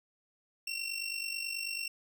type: tone with amplitude modulation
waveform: 25% pulse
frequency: 2723 Hz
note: F7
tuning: 44 cents flat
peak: -28 dBFS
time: 0.67-1.88 s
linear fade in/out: 5 ms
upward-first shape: sine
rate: 49.2 Hz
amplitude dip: 65%
effects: none